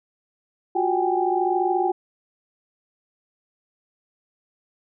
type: tone cluster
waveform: sine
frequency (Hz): 356.7 / 377.5 / 768 / 822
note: F4 / F#4 / G5 / G#5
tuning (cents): +37 / +35 / -36 / -18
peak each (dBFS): -23 / -28 / -23 / -26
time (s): 0.75-1.92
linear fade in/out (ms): 10
effects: none